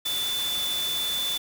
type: tone in noise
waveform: sine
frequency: 3500 Hz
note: A7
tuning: 10 cents flat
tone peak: -26 dBFS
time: 0.05-1.38 s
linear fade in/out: 10 ms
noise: white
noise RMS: -33 dBFS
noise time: 0.05-1.38 s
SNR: +4 dB
effects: none